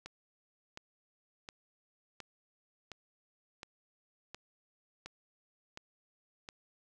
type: click train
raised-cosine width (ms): 0.2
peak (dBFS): -27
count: 10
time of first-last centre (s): 0.06-6.489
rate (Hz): 1.4
effects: none